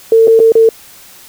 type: tone with dropouts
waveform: sine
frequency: 450.7 Hz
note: A4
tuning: 42 cents sharp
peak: -3 dBFS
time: 0.12-0.69 s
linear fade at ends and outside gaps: 2 ms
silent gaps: 0.273-0.279 / 0.393-0.4 / 0.521-0.553 s
effects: white hiss -38 dBFS RMS until 1.28 s